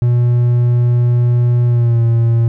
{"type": "tone with pitch glide", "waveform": "triangle", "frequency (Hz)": [121, 116.07], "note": ["B2", "A#2"], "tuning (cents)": [-35, -7], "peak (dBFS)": -7, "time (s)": [0.02, 2.48], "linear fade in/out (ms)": 0, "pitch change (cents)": -72, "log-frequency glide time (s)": [1.66, 2.02], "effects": []}